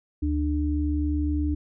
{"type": "tone pair together", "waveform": "sine", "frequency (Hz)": [74.5, 298], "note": ["D2", "D4"], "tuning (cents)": [25, 25], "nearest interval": "2 octaves", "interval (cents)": 2400, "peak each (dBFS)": [-24, -26], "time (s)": [0.22, 1.55], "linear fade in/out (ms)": 10, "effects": []}